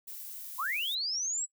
violet noise, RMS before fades -43 dBFS, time 0.07-0.95 s, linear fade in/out 10 ms
sine linear sweep, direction up, 932.3 to 7900 Hz, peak -30 dBFS, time 0.58-1.46 s, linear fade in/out 20 ms
effects noise-tail reverb RT60 0.1 s tail -21 dB re dry

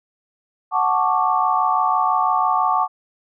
sine chord, D major seventh, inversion first, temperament equal, 740 / 880 / 1108.7 / 1174.7 Hz, F#5 / A5 / C#6 / D6, 0 / 0 / 0 / 0 cents, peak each -21 dBFS, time 0.71-2.88 s, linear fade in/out 50 ms, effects none

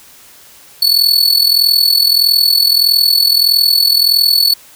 45% pulse tone with amplitude modulation, 4435 Hz, C#8, in tune, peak -4 dBFS, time 0.82-4.54 s, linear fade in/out 5 ms, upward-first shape sine, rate 41.6 Hz, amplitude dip 75%, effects white hiss -41 dBFS RMS until 4.75 s

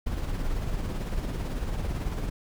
brown noise with tremolo, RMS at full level -28 dBFS, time 0.06-2.3 s, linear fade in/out 10 ms, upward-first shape sine, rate 18 Hz, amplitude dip 40%, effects none

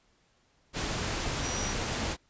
sine tone in noise, 5810 Hz, F#8, 32 cents flat, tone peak -36 dBFS, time 1.41-1.75 s, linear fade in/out 50 ms, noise pink, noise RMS -32 dBFS, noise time 0.73-2.17 s, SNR -7 dB, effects pink hiss -68 dBFS RMS until 2.29 s + resampled to 16000 Hz

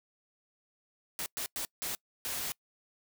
white noise bursts at uneven times, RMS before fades -36 dBFS, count 5, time 1.19-1.26 / 1.37-1.46 / 1.56-1.65 / 1.82-1.95 / 2.25-2.52 s, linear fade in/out 0 ms, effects noise-tail reverb RT60 0.1 s tail -25 dB re dry

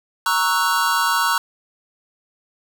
square chord, F# dominant seventh, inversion first, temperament equal, 932.3 / 1108.7 / 1318.5 / 1480 Hz, A#5 / C#6 / E6 / F#6, 0 / 0 / 0 / 0 cents, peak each -23 dBFS, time 0.26-1.38 s, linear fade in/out 2 ms, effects none

